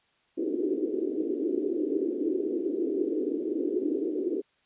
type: band-pass noise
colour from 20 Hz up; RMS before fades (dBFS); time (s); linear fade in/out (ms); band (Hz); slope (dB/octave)
pink; -29; 0.37-4.42; 10; 300 to 410; 48
effects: white hiss -68 dBFS RMS until 4.65 s + resampled to 8000 Hz